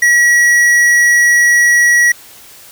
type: tone with tanh clipping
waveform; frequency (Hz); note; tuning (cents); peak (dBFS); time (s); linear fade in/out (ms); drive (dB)
sine; 1922; B6; -48; -8; 0.02-2.12; 5; 13
effects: white hiss -38 dBFS RMS until 2.71 s